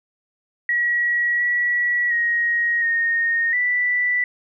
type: tone with pitch steps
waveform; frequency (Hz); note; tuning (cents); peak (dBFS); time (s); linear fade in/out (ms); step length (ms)
sine; 1918 / 1936 / 1883 / 1850 / 1972; A#6 / B6 / A#6 / A#6 / B6; +49 / -35 / +17 / -14 / -3; -17; 0.69-4.24; 2; 710
effects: none